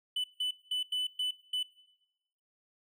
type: tone bursts at uneven times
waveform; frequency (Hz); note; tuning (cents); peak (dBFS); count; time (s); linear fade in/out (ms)
triangle; 2998; F#7; +22; -28; 6; 0.16-0.24 / 0.4-0.51 / 0.71-0.83 / 0.92-1.07 / 1.19-1.31 / 1.53-1.63; 5
effects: noise-tail reverb RT60 1.0 s tail -21 dB re dry